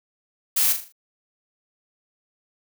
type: noise with echo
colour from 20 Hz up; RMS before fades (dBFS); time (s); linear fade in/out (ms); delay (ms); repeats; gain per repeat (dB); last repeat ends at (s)
blue; -20; 0.56-0.73; 10; 39; 5; -7; 0.925
effects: none